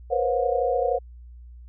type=tone cluster; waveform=sine; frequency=476.5 / 507 / 540 / 718 Hz; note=A#4 / B4 / C#5 / F5; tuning=+38 / +45 / -45 / +48 cents; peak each=-26 dBFS; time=0.1-0.99 s; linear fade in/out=20 ms; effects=added 60 Hz sine -41 dBFS peak until 1.68 s